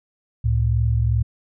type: tone pair together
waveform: sine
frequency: 69.3 / 111.91 Hz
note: C#2 / A2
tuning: 0 / +30 cents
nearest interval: minor sixth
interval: 830 cents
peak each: -20 / -18 dBFS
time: 0.44-1.23 s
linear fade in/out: 10 ms
effects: none